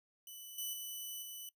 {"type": "tone with level steps", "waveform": "5% pulse", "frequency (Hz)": 2985, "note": "F#7", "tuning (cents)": 15, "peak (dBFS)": [-40, -30, -34, -37], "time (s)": [0.27, 1.49], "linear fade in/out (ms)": 2, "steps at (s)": [0.58, 0.73, 1.22], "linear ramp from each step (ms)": 5, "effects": ["noise-tail reverb RT60 0.1 s tail -19 dB re dry"]}